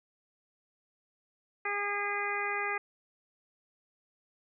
harmonic tone, 407.5 Hz, G#4, 33 cents flat, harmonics 1 / 2 / 3 / 4 / 5 / 6, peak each -39 / -38 / -37 / -38 / -35 / -39 dBFS, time 1.65-2.78 s, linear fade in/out 5 ms, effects none

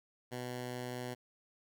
10% pulse tone, 124.3 Hz, B2, 12 cents sharp, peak -31 dBFS, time 0.31-1.15 s, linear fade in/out 20 ms, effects none

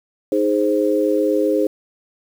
sine chord, Ab major, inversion second, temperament equal, 311.1 / 415.3 / 523.3 Hz, Eb4 / Ab4 / C5, 0 / 0 / 0 cents, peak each -19 dBFS, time 0.32-1.67 s, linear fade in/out 2 ms, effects 7-bit

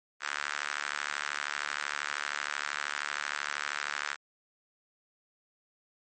sawtooth tone with high-pass filter, 72.9 Hz, D2, 12 cents flat, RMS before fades -35 dBFS, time 0.2-4.17 s, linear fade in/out 50 ms, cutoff 1500 Hz, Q 2.6, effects MP3 32 kbps

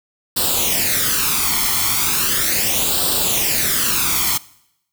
white noise with flanger, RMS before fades -18 dBFS, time 0.36-4.38 s, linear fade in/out 10 ms, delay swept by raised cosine 0.23 to 0.94 ms, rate 0.37 Hz, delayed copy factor +0.7, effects noise-tail reverb RT60 0.8 s tail -21 dB re dry

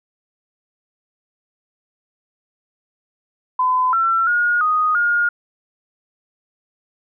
sine tone with pitch steps, 1014 / 1348 / 1435 / 1244 / 1424 Hz, B5 / E6 / F6 / D#6 / F6, +45 / +38 / +47 / -1 / +33 cents, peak -14 dBFS, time 3.59-5.29 s, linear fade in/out 5 ms, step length 340 ms, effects none

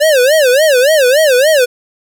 square tone with vibrato, 560 Hz, C#5, 18 cents sharp, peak -7 dBFS, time 0-1.66 s, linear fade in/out 20 ms, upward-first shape sine, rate 3.5 Hz, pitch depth 230 cents each way, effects none

